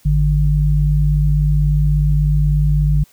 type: tone pair together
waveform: sine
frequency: 52.4 / 148.8 Hz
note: G#1 / D3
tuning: +16 / +23 cents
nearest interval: octave + tritone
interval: 1807 cents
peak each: -14 dBFS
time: 0.05-3.04 s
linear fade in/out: 10 ms
effects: white hiss -52 dBFS RMS until 3.12 s